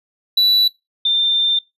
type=tone pair in turn; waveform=triangle / sine; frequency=3951 / 3588 Hz; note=B7 / A7; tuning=0 / +33 cents; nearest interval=major second; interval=167 cents; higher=first; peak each=-9 / -13 dBFS; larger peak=first; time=0.37-0.68 / 1.05-1.59 s; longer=second; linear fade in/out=5 ms; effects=noise-tail reverb RT60 0.2 s tail -20 dB re dry + resampled to 32000 Hz